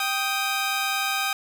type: tone pair together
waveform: 15% pulse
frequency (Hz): 784 / 1244.5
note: G5 / D#6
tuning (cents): 0 / 0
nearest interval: minor sixth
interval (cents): 800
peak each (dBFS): -20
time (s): 0-1.33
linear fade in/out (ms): 2
effects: none